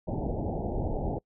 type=low-pass noise; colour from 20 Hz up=pink; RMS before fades=-31 dBFS; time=0.07-1.19 s; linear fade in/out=10 ms; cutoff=850 Hz; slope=96 dB/octave; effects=noise-tail reverb RT60 0.1 s tail -25 dB re dry